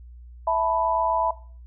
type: chord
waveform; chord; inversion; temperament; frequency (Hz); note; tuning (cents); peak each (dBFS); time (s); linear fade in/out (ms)
sine; E suspended fourth; none; equal; 659.3 / 880 / 987.8; E5 / A5 / B5; 0 / 0 / 0; -23 / -26 / -23; 0.47-1.31; 5
effects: noise-tail reverb RT60 0.4 s tail -17 dB re dry + added 60 Hz sine -41 dBFS peak until 1.66 s